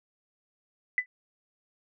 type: tone with exponential decay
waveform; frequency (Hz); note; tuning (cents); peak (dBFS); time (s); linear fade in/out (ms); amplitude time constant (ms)
sine; 1998; B6; +20; -18; 0.98-1.06; 1; 16
effects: none